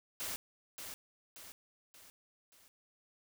white noise with echo, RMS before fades -40 dBFS, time 0.2-0.36 s, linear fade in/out 0 ms, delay 580 ms, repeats 4, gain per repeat -6 dB, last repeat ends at 2.68 s, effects none

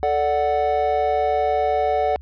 triangle chord, D major, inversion second, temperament equal, 440 / 587.3 / 740 Hz, A4 / D5 / F#5, 0 / 0 / 0 cents, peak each -22 / -21 / -18 dBFS, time 0.03-2.16 s, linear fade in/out 0 ms, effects added 70 Hz sine -37 dBFS peak until 2.21 s + resampled to 11025 Hz

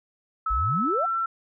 sine tone with pitch glide, 1300 to 1345.1 Hz, E6 to E6, -24 to +35 cents, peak -23 dBFS, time 0.46-1.26 s, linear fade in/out 5 ms, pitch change +59 cents, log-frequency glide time 0.83-1.09 s
sine exponential sweep, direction up, 46.25 to 768 Hz, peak -25 dBFS, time 0.5-1.06 s, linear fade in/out 10 ms
effects none

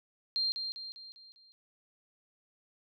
sine tone with echo, 4186 Hz, C8, in tune, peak -28 dBFS, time 0.36-0.52 s, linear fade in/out 0 ms, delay 200 ms, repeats 5, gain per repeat -6 dB, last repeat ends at 1.52 s, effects none

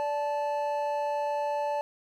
triangle tone pair together, 582.7 / 873 Hz, D5 / A5, -14 / -14 cents, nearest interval perfect fifth, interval 700 cents, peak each -28 dBFS, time 0-1.81 s, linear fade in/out 0 ms, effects none

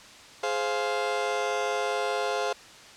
30% pulse chord, F minor, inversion first, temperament just, 419.1 / 523.8 / 698.5 Hz, Ab4 / C5 / F5, +16 / +2 / 0 cents, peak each -28 dBFS, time 0.43-2.53 s, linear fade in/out 5 ms, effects white hiss -48 dBFS RMS until 2.96 s + low-pass 6000 Hz 12 dB/octave

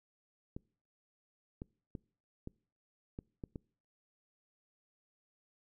clicks, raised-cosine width 3 ms, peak -29 dBFS, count 7, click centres 0.565 / 1.619 / 1.952 / 2.474 / 3.189 / 3.438 / 3.558 s, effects noise-tail reverb RT60 0.5 s tail -26 dB re dry

